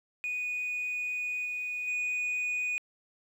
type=tone with level steps; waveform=sine; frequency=2474 Hz; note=D#7; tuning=10 cents flat; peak=-29 / -31 / -26 dBFS; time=0.24-2.78 s; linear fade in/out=0 ms; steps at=1.45 / 1.87 s; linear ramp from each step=10 ms; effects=tanh soft clip ceiling -28 dBFS + 10-bit